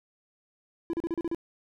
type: tone bursts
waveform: triangle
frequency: 335.6 Hz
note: E4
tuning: 31 cents sharp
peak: -25 dBFS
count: 7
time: 0.9-1.347 s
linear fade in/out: 0 ms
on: 33 ms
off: 36 ms
effects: none